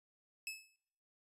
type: tone with exponential decay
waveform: sawtooth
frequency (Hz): 2600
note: E7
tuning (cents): -24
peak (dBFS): -35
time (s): 0.47-0.76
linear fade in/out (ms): 1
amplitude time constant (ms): 62
effects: noise-tail reverb RT60 0.9 s tail -26 dB re dry + resampled to 32000 Hz